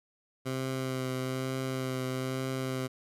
15% pulse tone with vibrato, 130.5 Hz, C3, 4 cents flat, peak -25 dBFS, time 0.45-2.88 s, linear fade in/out 20 ms, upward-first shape triangle, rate 1.1 Hz, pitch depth 19 cents each way, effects resampled to 32000 Hz

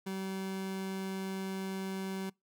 30% pulse tone, 191.4 Hz, G3, 41 cents flat, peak -33 dBFS, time 0.06-2.3 s, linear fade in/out 10 ms, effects noise-tail reverb RT60 0.2 s tail -25 dB re dry

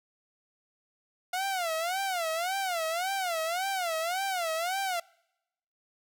sawtooth tone with vibrato, 709 Hz, F5, 26 cents sharp, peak -25 dBFS, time 1.33-5 s, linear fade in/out 5 ms, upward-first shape sine, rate 1.8 Hz, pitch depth 180 cents each way, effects noise-tail reverb RT60 0.9 s tail -26 dB re dry

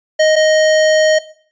square tone pair in turn, 623 / 623 Hz, D#5 / D#5, +2 / +2 cents, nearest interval unison, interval 0 cents, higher neither, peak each -9 dBFS, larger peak neither, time 0.19-0.36 / 0.36-1.19 s, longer second, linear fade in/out 10 ms, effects noise-tail reverb RT60 0.5 s tail -17 dB re dry + resampled to 16000 Hz

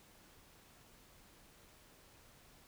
silence, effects pink hiss -63 dBFS RMS until 2.67 s

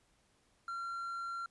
triangle tone, 1372 Hz, F6, 31 cents flat, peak -36 dBFS, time 0.68-1.46 s, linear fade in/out 2 ms, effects pink hiss -72 dBFS RMS until 1.5 s + resampled to 24000 Hz

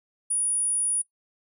sine tone, 9700 Hz, D#9, 45 cents flat, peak -22 dBFS, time 0.3-1.02 s, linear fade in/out 10 ms, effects noise-tail reverb RT60 0.1 s tail -17 dB re dry

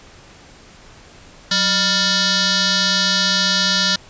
sine tone with frequency modulation, 185 Hz, F#3, in tune, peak -14 dBFS, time 1.51-3.96 s, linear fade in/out 5 ms, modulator 791 Hz, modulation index 6.6, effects pink hiss -44 dBFS RMS until 4.09 s + resampled to 16000 Hz

